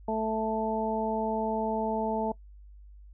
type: harmonic tone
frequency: 220 Hz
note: A3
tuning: in tune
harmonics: 1 / 2 / 3 / 4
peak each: -32 / -32 / -32 / -32 dBFS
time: 0.08-2.32 s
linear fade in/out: 5 ms
effects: noise-tail reverb RT60 0.1 s tail -21 dB re dry + added 50 Hz sine -47 dBFS peak until 3.13 s